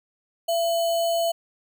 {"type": "tone with sample-and-hold", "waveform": "sine", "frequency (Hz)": 673, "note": "E5", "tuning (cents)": 36, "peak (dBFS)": -20, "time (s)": [0.48, 1.32], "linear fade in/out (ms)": 10, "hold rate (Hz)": 3675, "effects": []}